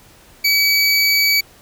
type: tone pair together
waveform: square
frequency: 2279 / 4558 Hz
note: C#7 / C#8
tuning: +47 / +47 cents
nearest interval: octave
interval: 1200 cents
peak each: -16 dBFS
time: 0.44-1.41 s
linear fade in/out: 10 ms
effects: pink hiss -47 dBFS RMS until 1.61 s